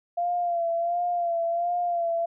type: tone with vibrato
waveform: sine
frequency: 689 Hz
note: F5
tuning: 24 cents flat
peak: -23 dBFS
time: 0.17-2.26 s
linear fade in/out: 10 ms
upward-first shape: sine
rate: 1.4 Hz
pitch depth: 44 cents each way
effects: none